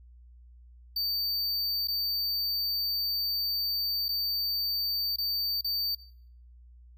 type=tone with dropouts; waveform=square; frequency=4600 Hz; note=D8; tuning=37 cents flat; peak=-28 dBFS; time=0.96-5.95 s; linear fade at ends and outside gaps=5 ms; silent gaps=1.874-1.882 / 4.084-4.089 / 5.161-5.183 / 5.611-5.644 s; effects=noise-tail reverb RT60 0.6 s tail -18 dB re dry + added 60 Hz sine -50 dBFS peak until 6.97 s